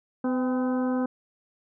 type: harmonic tone with a mistuned harmonic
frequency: 253.8 Hz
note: B3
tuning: 47 cents sharp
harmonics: 1 / 2 / 3 / 4 / 5 / 6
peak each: -24 / -31 / -37 / -39 / -41 / -43 dBFS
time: 0.24-1.06 s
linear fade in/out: 5 ms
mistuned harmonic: 3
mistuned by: +51 cents
effects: none